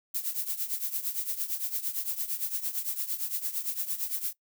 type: noise with tremolo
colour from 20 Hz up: violet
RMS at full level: -29 dBFS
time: 0.14-4.33 s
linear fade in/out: 10 ms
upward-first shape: triangle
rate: 8.8 Hz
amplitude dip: 85%
effects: noise-tail reverb RT60 0.1 s tail -19 dB re dry